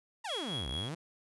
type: exponential two-way sweep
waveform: sawtooth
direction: down then up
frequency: 980 to 58.7 to 177.3 Hz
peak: -33 dBFS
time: 0.24-0.95 s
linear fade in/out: 10 ms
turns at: 0.69 s
type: tone with tremolo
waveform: triangle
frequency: 3322 Hz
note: G#7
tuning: in tune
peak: -33 dBFS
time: 0.29-0.89 s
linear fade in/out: 5 ms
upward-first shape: triangle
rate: 4.6 Hz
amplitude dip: 65%
effects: resampled to 24000 Hz